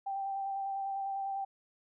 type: tone with vibrato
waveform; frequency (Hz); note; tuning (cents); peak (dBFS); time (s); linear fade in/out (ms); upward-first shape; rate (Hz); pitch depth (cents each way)
sine; 784; G5; 0; -33; 0.06-1.45; 10; square; 10; 12
effects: none